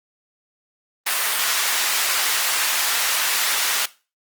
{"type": "high-pass noise", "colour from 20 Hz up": "pink", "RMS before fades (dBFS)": -21, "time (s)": [1.06, 3.86], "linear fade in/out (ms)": 10, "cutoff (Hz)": 1300, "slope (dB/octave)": 12, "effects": ["noise-tail reverb RT60 0.3 s tail -18 dB re dry", "Opus 32 kbps"]}